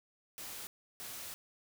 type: noise bursts at uneven times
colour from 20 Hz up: white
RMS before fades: -45 dBFS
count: 2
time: 0.38-0.67 / 1-1.34 s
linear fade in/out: 0 ms
effects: none